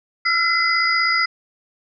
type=tone cluster; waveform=sine; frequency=1344 / 1400 / 2034 / 4913 Hz; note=E6 / F6 / C7 / D#8; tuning=+33 / +4 / -50 / -23 cents; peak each=-22 / -26 / -18 / -23 dBFS; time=0.25-1.26 s; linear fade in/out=10 ms; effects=none